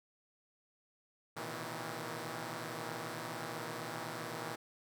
5% pulse tone cluster, 116.3 / 127.4 / 155.5 / 163.2 Hz, A#2 / C3 / D#3 / E3, -4 / -46 / -1 / -17 cents, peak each -34 / -36 / -36 / -33 dBFS, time 1.36-4.56 s, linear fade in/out 10 ms, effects none

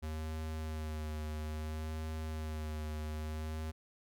square tone with vibrato, 77.78 Hz, D#2, in tune, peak -38 dBFS, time 0.02-3.72 s, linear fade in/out 20 ms, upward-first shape sine, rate 0.6 Hz, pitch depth 24 cents each way, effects none

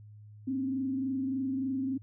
sine tone with frequency modulation, 265.8 Hz, C4, 27 cents sharp, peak -29 dBFS, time 0.47-1.98 s, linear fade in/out 10 ms, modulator 23.4 Hz, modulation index 0.51, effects added 105 Hz sine -48 dBFS peak until 2.02 s

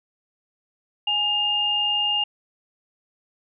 sine tone pair together, 830.6 / 2821 Hz, G#5 / F7, 0 / +17 cents, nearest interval octave + major sixth, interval 2117 cents, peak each -29 / -20 dBFS, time 1.07-2.24 s, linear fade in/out 5 ms, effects none

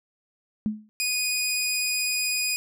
sine tone with exponential decay, 213.8 Hz, A3, 49 cents flat, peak -19 dBFS, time 0.66-0.89 s, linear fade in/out 0 ms, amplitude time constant 50 ms
15% pulse tone, 2477 Hz, D#7, 8 cents flat, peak -17 dBFS, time 1-2.56 s, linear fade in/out 0 ms
effects none

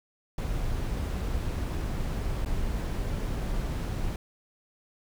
brown noise with dropouts, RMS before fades -30 dBFS, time 0.38-4.16 s, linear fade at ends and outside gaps 2 ms, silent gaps 2.449-2.459 s, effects none

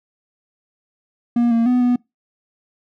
triangle tone with pitch steps, 237.9 / 230.7 / 248.6 / 245.4 Hz, A#3 / A#3 / B3 / B3, +35 / -18 / +12 / -11 cents, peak -11 dBFS, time 1.36-1.96 s, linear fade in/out 5 ms, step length 150 ms, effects noise-tail reverb RT60 0.2 s tail -24 dB re dry

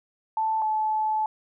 sine tone pair in turn, 880 / 865.4 Hz, A5 / A5, 0 / -29 cents, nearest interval unison, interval 29 cents, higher first, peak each -22 dBFS, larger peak neither, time 0.37-0.62 / 0.62-1.26 s, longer second, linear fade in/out 2 ms, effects none

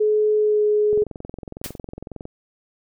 sine tone with pitch glide, 425.7 to 420.6 Hz, G#4 to G#4, +43 to +22 cents, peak -15 dBFS, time 0-1.04 s, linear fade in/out 10 ms, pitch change -21 cents, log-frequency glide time 0.36-0.64 s
click train, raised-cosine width 2 ms, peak -20 dBFS, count 30, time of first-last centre 0.93-2.254 s, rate 21.9 Hz
white noise with exponential decay, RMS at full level -27 dBFS, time 1.64-1.78 s, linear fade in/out 0 ms, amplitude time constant 29 ms
effects none

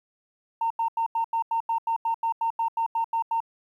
sine tone bursts, 913 Hz, A#5, 36 cents flat, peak -21 dBFS, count 16, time 0.61-3.404 s, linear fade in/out 5 ms, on 94 ms, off 86 ms, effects tanh soft clip ceiling -18 dBFS + 10-bit

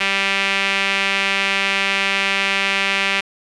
sawtooth tone with band-pass filter, 196 Hz, G3, in tune, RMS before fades -19 dBFS, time 0-3.21 s, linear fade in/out 10 ms, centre 2500 Hz, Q 2.6, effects resampled to 24000 Hz + 7-bit

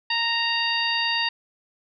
harmonic tone, 929 Hz, A#5, 6 cents flat, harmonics 1 / 2 / 3 / 4 / 5, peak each -29 / -27 / -26 / -30 / -28 dBFS, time 0.1-1.29 s, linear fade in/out 5 ms, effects none

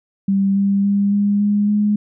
sine tone with pitch steps, 196 / 198.39 / 200.8 / 203.3 / 205.7 / 208.3 Hz, G3 / G3 / G3 / G#3 / G#3 / G#3, 0 / +21 / +42 / -37 / -16 / +5 cents, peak -13 dBFS, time 0.28-1.96 s, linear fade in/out 5 ms, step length 280 ms, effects none

